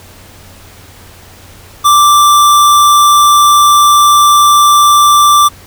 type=tone; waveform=square; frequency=1174.7 Hz; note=D6; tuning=in tune; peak=-4 dBFS; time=1.84-5.49 s; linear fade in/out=20 ms; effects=added 91 Hz sine -39 dBFS peak until 5.66 s + pink hiss -37 dBFS RMS until 5.66 s